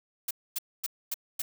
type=noise bursts; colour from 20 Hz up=blue; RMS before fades=-31 dBFS; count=5; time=0.28-1.42 s; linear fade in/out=5 ms; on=28 ms; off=250 ms; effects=none